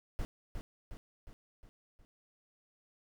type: noise with echo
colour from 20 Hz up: brown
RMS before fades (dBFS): -35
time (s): 0.19-0.25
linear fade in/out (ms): 0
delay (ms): 360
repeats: 5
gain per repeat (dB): -5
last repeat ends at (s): 2.05
effects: none